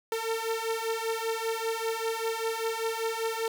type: beating tone pair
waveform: sawtooth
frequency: 448.6 / 453.7 Hz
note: A4 / A#4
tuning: +34 / -47 cents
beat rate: 5.1 Hz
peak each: -28 dBFS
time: 0.12-3.48 s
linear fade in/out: 2 ms
effects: none